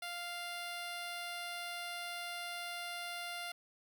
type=tone; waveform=10% pulse; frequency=698 Hz; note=F5; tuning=1 cent flat; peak=-32 dBFS; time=0.02-3.52 s; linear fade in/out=5 ms; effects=none